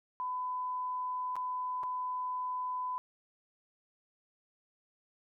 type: tone with dropouts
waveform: sine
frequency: 1004 Hz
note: B5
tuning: 28 cents sharp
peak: -33 dBFS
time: 0.2-2.98 s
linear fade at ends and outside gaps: 0 ms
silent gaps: 1.356-1.365 / 1.832-1.836 s
effects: none